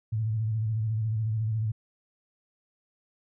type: tone with vibrato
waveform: sine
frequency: 110 Hz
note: A2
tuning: in tune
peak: -25 dBFS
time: 0.12-1.72 s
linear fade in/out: 10 ms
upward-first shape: square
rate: 14 Hz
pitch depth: 48 cents each way
effects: none